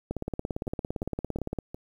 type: two click trains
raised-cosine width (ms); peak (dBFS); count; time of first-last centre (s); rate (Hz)
2; -24 / -17; 4 / 27; 0.67-1.745 / 0.11-1.587; 2.79 / 17.6
effects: 9-bit